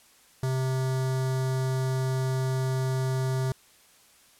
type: tone with notch filter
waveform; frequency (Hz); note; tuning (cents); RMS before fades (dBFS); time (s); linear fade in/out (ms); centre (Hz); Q
square; 130.81; C3; 0; -27; 0.43-3.52; 2; 2600; 1.4
effects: white hiss -58 dBFS RMS until 4.39 s + low-pass 12000 Hz 12 dB/octave